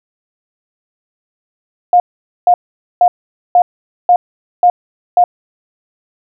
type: tone bursts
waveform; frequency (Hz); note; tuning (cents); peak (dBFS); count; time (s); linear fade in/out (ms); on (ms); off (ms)
sine; 712; F5; +33; -4; 7; 1.93-5.24; 2; 70; 470
effects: none